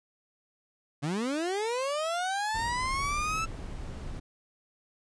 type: linear sweep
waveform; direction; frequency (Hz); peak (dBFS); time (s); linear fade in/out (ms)
30% pulse; up; 134.1 to 1333; -26; 1.02-3.46; 20
type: noise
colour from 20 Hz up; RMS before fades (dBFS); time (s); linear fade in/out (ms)
brown; -38; 2.54-4.2; 10
effects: resampled to 22050 Hz